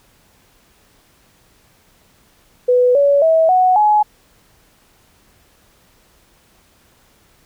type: tone with pitch steps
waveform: sine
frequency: 495.9 / 566.4 / 646.8 / 738.7 / 843.7 Hz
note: B4 / C#5 / E5 / F#5 / G#5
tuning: +7 / +37 / -33 / -3 / +27 cents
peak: -9 dBFS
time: 2.68-4.03 s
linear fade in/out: 10 ms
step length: 270 ms
effects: pink hiss -54 dBFS RMS until 7.45 s